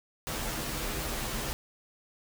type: noise with comb filter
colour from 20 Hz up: pink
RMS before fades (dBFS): -34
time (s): 0.27-1.53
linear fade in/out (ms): 0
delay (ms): 11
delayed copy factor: -0.7
effects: none